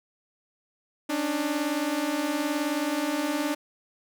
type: beating tone pair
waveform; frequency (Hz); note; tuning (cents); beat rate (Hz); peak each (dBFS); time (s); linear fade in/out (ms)
sawtooth; 280 / 299; C#4 / D4; +18 / +31; 19; -27 / -23; 1.09-3.55; 10
effects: none